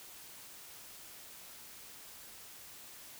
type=silence; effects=white hiss -52 dBFS RMS until 3.19 s